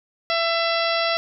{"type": "harmonic tone", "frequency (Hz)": 669, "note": "E5", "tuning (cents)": 25, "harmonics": [1, 2, 3, 4, 5, 6, 7, 8], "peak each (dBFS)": [-23, -26, -28, -29, -30, -31, -31, -32], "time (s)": [0.3, 1.17], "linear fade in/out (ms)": 0, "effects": []}